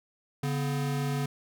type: tone pair together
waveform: square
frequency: 142.27 / 249.1 Hz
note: C#3 / B3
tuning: +45 / +15 cents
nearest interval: minor seventh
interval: 970 cents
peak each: -29 / -36 dBFS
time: 0.43-1.26 s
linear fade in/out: 5 ms
effects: none